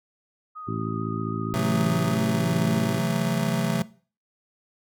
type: tone with vibrato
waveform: sine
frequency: 1244.5 Hz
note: D#6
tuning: in tune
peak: -35 dBFS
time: 0.55-2.16 s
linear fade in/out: 20 ms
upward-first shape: sine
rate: 6.5 Hz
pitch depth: 14 cents each way
type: harmonic tone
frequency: 55 Hz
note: A1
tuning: in tune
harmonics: 2 / 3 / 4 / 5 / 6 / 7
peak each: -31 / -33 / -34 / -35 / -36 / -36 dBFS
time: 0.67-3 s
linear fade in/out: 20 ms
type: chord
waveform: square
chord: F# half-diminished seventh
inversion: second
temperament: just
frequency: 133.2 / 166.5 / 185 / 222 Hz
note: C3 / E3 / F#3 / A3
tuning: +31 / +18 / 0 / +16 cents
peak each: -29 dBFS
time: 1.54-3.82 s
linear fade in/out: 0 ms
effects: noise-tail reverb RT60 0.4 s tail -19 dB re dry